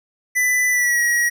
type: tone with pitch glide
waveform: square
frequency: 1993 to 1907.4 Hz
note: B6 to A#6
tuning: +15 to +39 cents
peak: -16 dBFS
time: 0.35-1.3 s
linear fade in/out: 20 ms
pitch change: -76 cents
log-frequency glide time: 0.7-1 s
effects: none